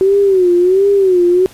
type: tone with vibrato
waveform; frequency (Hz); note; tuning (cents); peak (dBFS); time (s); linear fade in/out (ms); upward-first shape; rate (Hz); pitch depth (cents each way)
sine; 375.1; F#4; +24; -7; 0.01-1.46; 0; sine; 1.4; 120
effects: pink hiss -40 dBFS RMS until 1.53 s + resampled to 32000 Hz